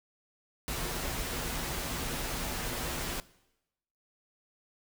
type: noise with comb filter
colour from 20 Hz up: pink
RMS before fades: -35 dBFS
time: 0.68-3.2 s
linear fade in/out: 0 ms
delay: 9.8 ms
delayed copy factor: -0.5
effects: noise-tail reverb RT60 0.9 s tail -20 dB re dry